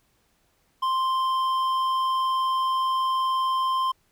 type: tone with hard clipping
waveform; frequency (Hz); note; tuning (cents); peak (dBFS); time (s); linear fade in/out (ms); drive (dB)
triangle; 1046.5; C6; 0; -23; 0.82-3.92; 10; 10
effects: pink hiss -67 dBFS RMS until 4.11 s